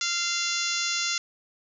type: harmonic tone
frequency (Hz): 692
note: F5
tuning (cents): -16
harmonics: 2 / 3 / 4 / 5 / 6 / 7 / 8 / 9 / 10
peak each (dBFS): -34 / -34 / -34 / -34 / -34 / -34 / -34 / -34 / -34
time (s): 0.01-1.18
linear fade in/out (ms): 2
effects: none